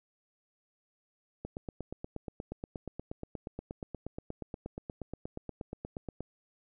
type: click train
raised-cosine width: 2 ms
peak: -25 dBFS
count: 41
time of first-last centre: 1.45-6.206 s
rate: 8.41 Hz
effects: none